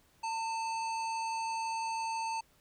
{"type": "harmonic tone with a mistuned harmonic", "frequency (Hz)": 903, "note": "A5", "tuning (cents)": 45, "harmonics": [1, 3, 5, 7, 9], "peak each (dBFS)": [-33, -43, -47, -50, -52], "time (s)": [0.23, 2.41], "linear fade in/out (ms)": 10, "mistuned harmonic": 3, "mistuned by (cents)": -56, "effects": ["pink hiss -67 dBFS RMS until 2.6 s"]}